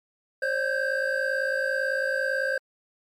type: tone cluster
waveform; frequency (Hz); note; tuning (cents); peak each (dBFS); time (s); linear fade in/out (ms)
triangle; 533 / 583 / 1561 / 1619; C5 / D5 / G6 / G#6; +32 / -13 / -8 / -45; -26 / -32 / -26 / -29; 0.42-2.58; 5
effects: MP3 96 kbps